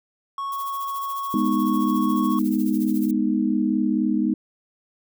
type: tone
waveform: triangle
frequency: 1105 Hz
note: C#6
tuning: 6 cents flat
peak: -24 dBFS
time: 0.38-2.39 s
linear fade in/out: 2 ms
type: noise with tremolo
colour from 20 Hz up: violet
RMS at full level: -37 dBFS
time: 0.52-3.11 s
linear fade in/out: 2 ms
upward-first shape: sine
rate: 14 Hz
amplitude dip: 75%
type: chord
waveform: sine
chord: G# minor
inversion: none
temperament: equal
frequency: 207.7 / 246.9 / 311.1 Hz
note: G#3 / B3 / D#4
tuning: 0 / 0 / 0 cents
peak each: -23 dBFS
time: 1.34-4.34 s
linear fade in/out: 2 ms
effects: none